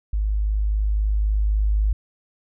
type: tone with level ramp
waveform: sine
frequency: 51.91 Hz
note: G#1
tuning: in tune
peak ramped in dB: -19 to -16 dBFS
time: 0.13-1.93 s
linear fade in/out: 5 ms
effects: none